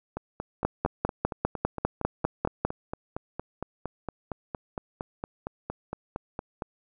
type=two click trains; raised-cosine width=1 ms; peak=-9 / -18 dBFS; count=11 / 29; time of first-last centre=0.65-2.65 / 0.17-6.622 s; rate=5 / 4.34 Hz; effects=none